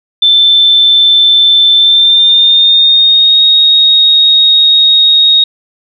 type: tone with pitch glide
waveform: sine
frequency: 3539 to 3749 Hz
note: A7 to A#7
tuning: +9 to +9 cents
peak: -3 dBFS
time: 0.22-5.44 s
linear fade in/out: 5 ms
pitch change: +100 cents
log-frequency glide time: 1.75-3.43 s
effects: none